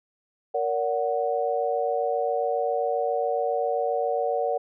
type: chord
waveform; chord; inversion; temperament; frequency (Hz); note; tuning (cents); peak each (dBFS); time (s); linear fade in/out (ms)
sine; Bb augmented; none; equal with one note detuned; 466.2 / 573.6 / 740; Bb4 / D5 / F#5; 0 / -41 / 0; -27; 0.54-4.58; 10
effects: none